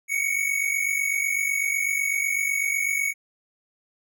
square tone pair together, 2203 / 2251 Hz, C#7 / C#7, -11 / +26 cents, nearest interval unison, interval 37 cents, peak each -26 dBFS, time 0.08-3.14 s, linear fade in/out 50 ms, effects none

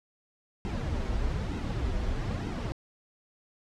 brown noise with flanger, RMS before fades -31 dBFS, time 0.65-2.72 s, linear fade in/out 0 ms, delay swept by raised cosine 1.7 to 7.1 ms, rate 1.1 Hz, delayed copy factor -0.7, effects low-pass 6000 Hz 12 dB/octave

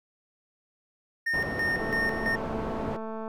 triangle tone with tremolo, 1832 Hz, A#6, 31 cents flat, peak -23 dBFS, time 1.26-2.36 s, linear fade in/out 10 ms, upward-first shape square, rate 3 Hz, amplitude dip 65%
white low-pass noise, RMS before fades -34 dBFS, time 1.33-2.97 s, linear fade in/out 10 ms, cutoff 610 Hz, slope 12 dB/octave
click train, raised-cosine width 1 ms, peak -24 dBFS, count 330, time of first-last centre 1.79-3.279 s, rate 221 Hz
effects none

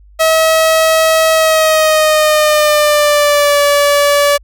sawtooth tone with pitch glide, 642 to 575.3 Hz, E5 to D5, -46 to -36 cents, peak -4 dBFS, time 0.19-4.38 s, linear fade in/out 20 ms, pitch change -190 cents, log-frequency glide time 1.32-3.61 s, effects added 50 Hz sine -39 dBFS peak until 4.43 s

